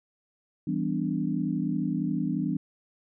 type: chord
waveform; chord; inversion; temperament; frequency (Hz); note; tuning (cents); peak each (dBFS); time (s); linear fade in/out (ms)
sine; E minor seventh; none; equal with one note detuned; 164.81 / 196 / 250.8 / 293.7; E3 / G3 / B3 / D4; 0 / 0 / +27 / 0; -31; 0.67-2.57; 5
effects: none